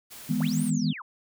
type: noise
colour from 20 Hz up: white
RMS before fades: -44 dBFS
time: 0.1-0.71 s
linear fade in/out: 20 ms
type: chord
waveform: sine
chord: E major seventh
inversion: third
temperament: equal with one note detuned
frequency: 155.56 / 162.36 / 207.7 / 246.9 Hz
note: D#3 / E3 / G#3 / B3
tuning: 0 / -26 / 0 / 0 cents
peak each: -32 / -29 / -28 / -27 dBFS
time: 0.29-0.93 s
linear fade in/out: 10 ms
type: linear two-way sweep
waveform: sine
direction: up then down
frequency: 384.2 to 9650 to 861 Hz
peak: -36 dBFS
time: 0.4-1.02 s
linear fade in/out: 5 ms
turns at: 0.63 s
effects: none